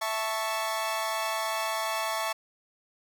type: chord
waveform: sawtooth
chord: A major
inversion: second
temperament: equal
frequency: 659.3 / 880 / 1108.7 Hz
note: E5 / A5 / C#6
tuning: 0 / 0 / 0 cents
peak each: -29 dBFS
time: 0.01-2.33 s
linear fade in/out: 10 ms
effects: none